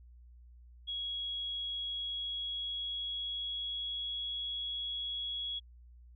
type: tone with pitch glide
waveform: sine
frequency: 3322 to 3341 Hz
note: G#7 to G#7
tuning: 0 to +10 cents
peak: -35 dBFS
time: 0.87-5.6 s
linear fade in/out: 20 ms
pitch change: +10 cents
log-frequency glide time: 1.87-4.31 s
effects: added 60 Hz sine -53 dBFS peak until 6.15 s